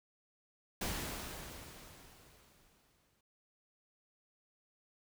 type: noise with exponential decay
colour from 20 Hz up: pink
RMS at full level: -37 dBFS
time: 0.81-3.21 s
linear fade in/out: 5 ms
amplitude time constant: 520 ms
effects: none